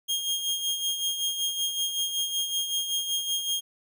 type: tone with tremolo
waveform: sawtooth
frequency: 3238 Hz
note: G#7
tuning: 45 cents flat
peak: -21 dBFS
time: 0.08-3.61 s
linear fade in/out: 20 ms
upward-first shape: sine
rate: 5.3 Hz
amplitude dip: 55%
effects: none